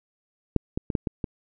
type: clicks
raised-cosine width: 3 ms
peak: -6 / -13 / -16 / -10 / -13 / -15 dBFS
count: 6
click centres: 0.563 / 0.775 / 0.902 / 0.952 / 1.072 / 1.242 s
effects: none